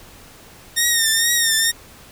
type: tone with vibrato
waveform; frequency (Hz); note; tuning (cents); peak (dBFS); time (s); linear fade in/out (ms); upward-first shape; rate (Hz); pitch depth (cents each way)
10% pulse; 1838; A#6; -25; -6; 0.76-1.72; 20; triangle; 2.2; 72
effects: pink hiss -44 dBFS RMS until 2.11 s

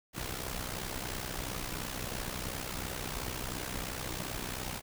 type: noise with amplitude modulation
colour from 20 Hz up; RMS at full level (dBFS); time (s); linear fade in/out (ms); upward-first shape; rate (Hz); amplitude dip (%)
pink; -35; 0.13-4.82; 50; sine; 62.9; 70
effects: none

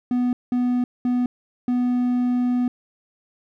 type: tone bursts at uneven times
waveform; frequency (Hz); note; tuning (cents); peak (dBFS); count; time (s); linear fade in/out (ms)
triangle; 246.9; B3; 0; -16; 4; 0.11-0.33 / 0.52-0.84 / 1.05-1.26 / 1.68-2.68; 2
effects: none

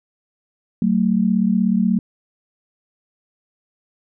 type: tone pair together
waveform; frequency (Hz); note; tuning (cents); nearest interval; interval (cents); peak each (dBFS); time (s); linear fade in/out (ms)
sine; 188.7 / 225.2; F#3 / A3; +34 / +40; minor third; 306; -17; 0.82-1.99; 2
effects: none

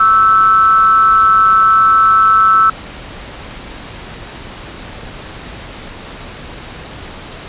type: tone with amplitude modulation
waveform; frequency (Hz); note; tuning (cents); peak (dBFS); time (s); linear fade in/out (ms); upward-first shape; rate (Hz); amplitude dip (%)
sine; 1318.5; E6; 0; -3; 0-2.7; 5; sine; 199; 60
effects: pink hiss -30 dBFS RMS until 7.48 s + resampled to 8000 Hz

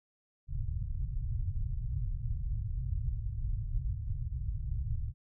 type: low-pass noise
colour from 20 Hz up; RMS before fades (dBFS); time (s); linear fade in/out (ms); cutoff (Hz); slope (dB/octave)
pink; -34; 0.47-5.14; 50; 130; 48
effects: none

